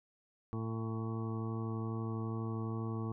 harmonic tone with a mistuned harmonic, 112.2 Hz, A2, 34 cents sharp, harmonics 1 / 2 / 3 / 4 / 6 / 7 / 8 / 9 / 10, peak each -37 / -41 / -44 / -47 / -57 / -55 / -55 / -56 / -49 dBFS, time 0.53-3.12 s, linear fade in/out 0 ms, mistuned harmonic 8, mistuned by -25 cents, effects none

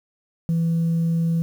sine tone, 166.1 Hz, E3, 13 cents sharp, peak -16 dBFS, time 0.49-1.42 s, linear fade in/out 0 ms, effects tanh soft clip ceiling -16 dBFS + 8-bit

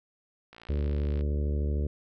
click train, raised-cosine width 0.3 ms, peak -32 dBFS, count 40, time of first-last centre 0.53-1.209 s, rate 57.4 Hz
harmonic tone, 73.2 Hz, D2, 5 cents flat, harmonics 1 / 2 / 3 / 4 / 5 / 6 / 7 / 8, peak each -26 / -37 / -39 / -43 / -41 / -42 / -47 / -49 dBFS, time 0.69-1.87 s, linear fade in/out 5 ms
effects none

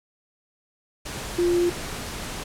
sine tone in noise, 349.2 Hz, F4, in tune, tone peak -18 dBFS, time 1.38-1.7 s, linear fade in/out 10 ms, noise pink, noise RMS -33 dBFS, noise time 1.05-2.44 s, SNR +12 dB, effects low-pass 11000 Hz 12 dB/octave

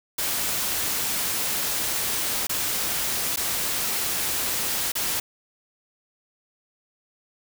white noise with dropouts, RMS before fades -26 dBFS, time 0.18-5.2 s, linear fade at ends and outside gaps 5 ms, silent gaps 2.47-2.494 / 3.361-3.371 / 4.92-4.953 s, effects none

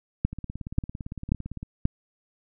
two click trains, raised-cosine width 5 ms, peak -9 / -22 dBFS, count 4 / 24, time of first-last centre 0.25-1.854 / 0.33-1.629 s, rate 1.87 / 17.7 Hz, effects none

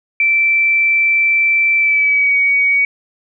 sine tone with pitch glide, 2334 to 2252 Hz, D7 to C#7, -11 to +27 cents, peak -10 dBFS, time 0.2-2.85 s, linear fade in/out 2 ms, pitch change -62 cents, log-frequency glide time 1.77-2.36 s, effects none

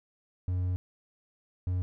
triangle tone bursts at uneven times, 90.7 Hz, F#2, 34 cents flat, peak -25 dBFS, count 2, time 0.48-0.76 / 1.67-1.82 s, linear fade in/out 0 ms, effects none

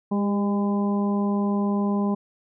harmonic tone with a mistuned harmonic, 203 Hz, G#3, 39 cents flat, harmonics 1 / 2 / 3 / 4 / 5, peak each -21 / -30 / -35 / -35 / -34 dBFS, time 0.11-2.15 s, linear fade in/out 10 ms, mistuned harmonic 2, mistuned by -24 cents, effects none

